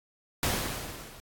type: noise with level ramp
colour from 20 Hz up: pink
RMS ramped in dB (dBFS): -26 to -50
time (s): 0.43-1.2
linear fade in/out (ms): 0
effects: AAC 64 kbps